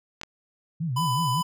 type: clicks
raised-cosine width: 0.2 ms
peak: -17 dBFS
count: 2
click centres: 0.214 / 0.234 s
type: tone with vibrato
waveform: sine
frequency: 144.1 Hz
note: D3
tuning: 33 cents flat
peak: -25 dBFS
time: 0.8-1.42 s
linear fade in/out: 10 ms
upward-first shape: sine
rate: 5.4 Hz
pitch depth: 290 cents each way
type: tone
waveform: square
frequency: 999 Hz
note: B5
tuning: 20 cents sharp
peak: -25 dBFS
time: 0.96-1.43 s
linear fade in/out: 10 ms
effects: none